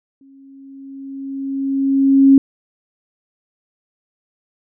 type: tone with exponential growth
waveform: sine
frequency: 272.3 Hz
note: C#4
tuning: 31 cents flat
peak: -4 dBFS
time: 0.21-2.38 s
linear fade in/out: 2 ms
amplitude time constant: 470 ms
effects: none